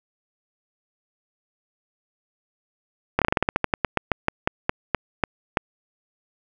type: slowing click train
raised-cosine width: 0.5 ms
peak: -3 dBFS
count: 20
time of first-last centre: 3.19-5.572 s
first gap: 27 ms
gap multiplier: 1.15
effects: none